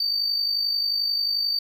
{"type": "tone with amplitude modulation", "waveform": "triangle", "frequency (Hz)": 4600, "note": "D8", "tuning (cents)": -37, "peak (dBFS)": -17, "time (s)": [0, 1.59], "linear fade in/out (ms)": 5, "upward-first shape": "sine", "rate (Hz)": 51.3, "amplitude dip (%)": 60, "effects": ["tanh soft clip ceiling -15 dBFS"]}